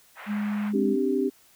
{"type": "band-pass noise", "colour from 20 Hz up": "white", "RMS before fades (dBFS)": -41, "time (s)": [0.15, 0.73], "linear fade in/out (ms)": 50, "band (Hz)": [640, 2100], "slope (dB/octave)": 24}
{"type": "tone", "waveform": "sine", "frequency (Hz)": 207.7, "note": "G#3", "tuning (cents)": 0, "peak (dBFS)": -25, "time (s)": [0.26, 0.97], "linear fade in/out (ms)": 50}
{"type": "chord", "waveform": "sine", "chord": "C suspended second", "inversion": "none", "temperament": "equal", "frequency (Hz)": [261.6, 293.7, 392], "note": ["C4", "D4", "G4"], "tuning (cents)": [0, 0, 0], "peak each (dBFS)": [-26, -28, -25], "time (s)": [0.73, 1.3], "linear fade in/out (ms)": 20}
{"effects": ["white hiss -58 dBFS RMS until 1.55 s"]}